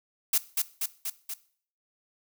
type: noise with echo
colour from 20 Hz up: blue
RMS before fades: -23 dBFS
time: 0.33-0.38 s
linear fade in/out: 5 ms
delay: 240 ms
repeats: 4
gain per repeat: -3 dB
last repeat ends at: 1.34 s
effects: noise-tail reverb RT60 0.5 s tail -18 dB re dry